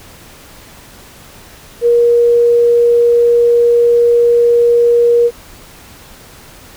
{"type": "tone", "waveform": "sine", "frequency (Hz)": 474.2, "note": "A#4", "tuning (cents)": 30, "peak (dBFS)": -6, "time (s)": [1.81, 5.31], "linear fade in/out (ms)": 50, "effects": ["pink hiss -38 dBFS RMS until 6.76 s"]}